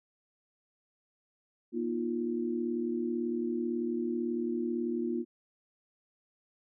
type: chord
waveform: sine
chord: Bb suspended fourth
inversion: none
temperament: equal with one note detuned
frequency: 238.7 / 311.1 / 349.2 Hz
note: Bb3 / Eb4 / F4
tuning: +41 / 0 / 0 cents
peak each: -33 / -38 / -33 dBFS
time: 1.72-5.25 s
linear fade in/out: 50 ms
effects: none